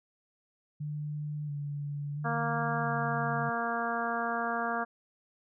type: tone with vibrato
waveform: sine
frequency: 146.83 Hz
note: D3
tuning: in tune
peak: -33 dBFS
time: 0.8-3.5 s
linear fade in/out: 10 ms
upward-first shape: square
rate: 0.73 Hz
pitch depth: 27 cents each way
type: harmonic tone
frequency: 233.1 Hz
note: A#3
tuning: in tune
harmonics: 1 / 2 / 3 / 4 / 5 / 6 / 7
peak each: -38 / -39 / -34 / -39 / -36 / -37 / -38 dBFS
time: 2.24-4.85 s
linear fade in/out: 20 ms
effects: none